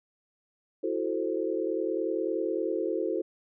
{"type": "chord", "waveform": "sine", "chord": "F# half-diminished seventh", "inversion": "third", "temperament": "equal", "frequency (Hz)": [329.6, 370, 440, 523.3], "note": ["E4", "F#4", "A4", "C5"], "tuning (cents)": [0, 0, 0, 0], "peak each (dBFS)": [-32, -32, -32, -34], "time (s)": [0.83, 3.22], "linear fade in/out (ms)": 10, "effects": []}